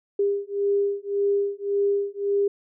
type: beating tone pair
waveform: sine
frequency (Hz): 401.3 / 403.1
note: G4 / G4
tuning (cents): +41 / +48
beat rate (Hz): 1.8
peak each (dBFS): -24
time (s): 0.19-2.48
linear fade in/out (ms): 5
effects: none